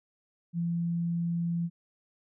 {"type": "tone", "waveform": "sine", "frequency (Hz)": 170, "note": "F3", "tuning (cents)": -46, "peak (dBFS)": -27, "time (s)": [0.53, 1.7], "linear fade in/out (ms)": 50, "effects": []}